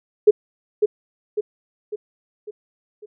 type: tone with echo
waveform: sine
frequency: 421.4 Hz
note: G#4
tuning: 25 cents sharp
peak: -6 dBFS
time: 0.27-0.31 s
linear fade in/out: 10 ms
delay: 550 ms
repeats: 5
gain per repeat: -6 dB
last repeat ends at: 3.06 s
effects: none